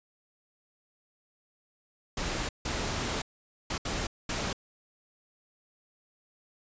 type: noise bursts at uneven times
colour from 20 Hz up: pink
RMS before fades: -32 dBFS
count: 5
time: 2.17-2.49 / 2.65-3.22 / 3.7-3.78 / 3.85-4.07 / 4.29-4.53 s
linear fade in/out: 5 ms
effects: resampled to 16000 Hz